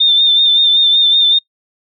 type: tone with vibrato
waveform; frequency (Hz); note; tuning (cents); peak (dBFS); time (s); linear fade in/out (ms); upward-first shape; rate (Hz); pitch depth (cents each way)
sine; 3600; A7; +39; -7; 0-1.39; 10; sine; 5.3; 38
effects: noise-tail reverb RT60 0.1 s tail -23 dB re dry